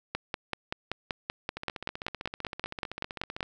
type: two click trains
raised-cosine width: 0.3 ms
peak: -20 / -14 dBFS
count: 30 / 18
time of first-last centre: 1.57-3.429 / 0.15-3.407 s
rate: 15.6 / 5.22 Hz
effects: none